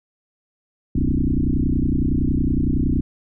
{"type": "tone with frequency modulation", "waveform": "sine", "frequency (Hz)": 116.54, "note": "A#2", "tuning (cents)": 0, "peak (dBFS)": -16, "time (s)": [0.95, 3.01], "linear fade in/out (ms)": 5, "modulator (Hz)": 30.8, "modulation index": 6.1, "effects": []}